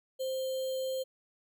sine tone with sample-and-hold, 523.3 Hz, C5, in tune, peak -31 dBFS, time 0.19-1.04 s, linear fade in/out 20 ms, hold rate 3675 Hz, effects none

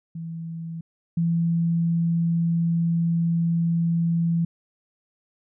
sine tone pair in turn, 164.81 / 167.79 Hz, E3 / E3, 0 / +31 cents, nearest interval unison, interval 31 cents, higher second, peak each -30 / -19 dBFS, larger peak second, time 0.15-0.81 / 1.17-4.45 s, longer second, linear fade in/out 5 ms, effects none

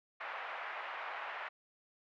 pink band-pass noise, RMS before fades -43 dBFS, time 0.2-1.49 s, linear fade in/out 10 ms, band 700 to 2400 Hz, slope 24 dB/octave, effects none

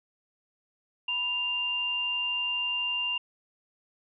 sine tone pair together, 983 / 2792 Hz, B5 / F7, -8 / -1 cents, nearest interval octave + tritone, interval 1807 cents, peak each -39 / -27 dBFS, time 1.08-3.18 s, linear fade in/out 5 ms, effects none

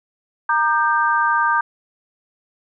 sine chord, G minor, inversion first, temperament equal with one note detuned, 932.3 / 1202.8 / 1568 Hz, Bb5 / D6 / G6, 0 / +41 / 0 cents, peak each -19 dBFS, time 0.49-1.61 s, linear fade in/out 5 ms, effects none

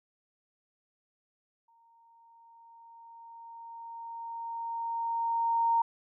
sine tone with exponential growth, 924 Hz, A#5, 16 cents flat, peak -22 dBFS, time 1.68-5.82 s, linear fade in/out 5 ms, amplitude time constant 900 ms, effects none

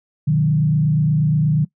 sine tone with frequency modulation, 152.3 Hz, D#3, 37 cents flat, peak -13 dBFS, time 0.27-1.65 s, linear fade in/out 10 ms, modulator 28.4 Hz, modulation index 0.71, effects noise-tail reverb RT60 0.1 s tail -21 dB re dry

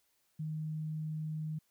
sine tone, 155.56 Hz, D#3, in tune, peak -35 dBFS, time 0.39-1.59 s, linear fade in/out 10 ms, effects white hiss -75 dBFS RMS until 1.7 s

